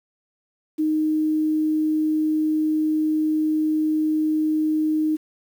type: tone with quantisation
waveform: sine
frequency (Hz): 310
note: D#4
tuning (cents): -6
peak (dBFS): -18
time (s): 0.78-5.17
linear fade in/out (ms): 20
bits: 8
effects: none